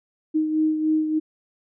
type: beating tone pair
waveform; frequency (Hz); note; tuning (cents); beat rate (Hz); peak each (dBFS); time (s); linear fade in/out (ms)
sine; 311.3 / 314.7; D#4 / D#4; +1 / +20; 3.4; -19 / -28; 0.34-1.2; 20
effects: none